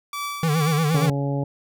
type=tone with tremolo; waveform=sawtooth; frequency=1155 Hz; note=D6; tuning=29 cents flat; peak=-22 dBFS; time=0.13-1.06 s; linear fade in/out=2 ms; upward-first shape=triangle; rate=2.3 Hz; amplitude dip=60%
type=tone with vibrato; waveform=square; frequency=155.56 Hz; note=D#3; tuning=in tune; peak=-19 dBFS; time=0.43-1.1 s; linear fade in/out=2 ms; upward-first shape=sine; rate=8.5 Hz; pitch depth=110 cents each way
type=harmonic tone; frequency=140.3 Hz; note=C#3; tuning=21 cents sharp; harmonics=1 / 2 / 3 / 4 / 5 / 6; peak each=-23 / -28 / -33 / -31 / -39 / -36 dBFS; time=0.94-1.44 s; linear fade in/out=5 ms
effects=none